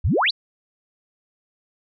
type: exponential sweep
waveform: sine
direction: up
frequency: 58.8 to 4910 Hz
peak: -16 dBFS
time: 0.04-0.31 s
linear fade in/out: 10 ms
effects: none

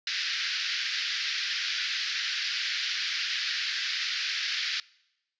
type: band-pass noise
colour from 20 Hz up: white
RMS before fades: -31 dBFS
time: 0.07-4.8 s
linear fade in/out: 2 ms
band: 1500 to 5200 Hz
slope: 48 dB/octave
effects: noise-tail reverb RT60 0.9 s tail -24 dB re dry + resampled to 16000 Hz

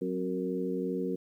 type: harmonic tone with a mistuned harmonic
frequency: 92.5 Hz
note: F#2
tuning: in tune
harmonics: 2 / 3 / 4 / 5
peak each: -35 / -35 / -35 / -35 dBFS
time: 0.01-1.16 s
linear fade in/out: 10 ms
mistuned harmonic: 3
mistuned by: -62 cents
effects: 11-bit

